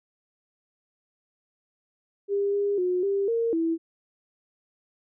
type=tone with pitch steps; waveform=sine; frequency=401.4 / 404.8 / 361.8 / 396.7 / 461.2 / 328.6 Hz; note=G4 / G#4 / F#4 / G4 / A#4 / E4; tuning=+41 / -44 / -39 / +21 / -19 / -5 cents; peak=-22 dBFS; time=2.28-3.78 s; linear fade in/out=50 ms; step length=250 ms; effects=none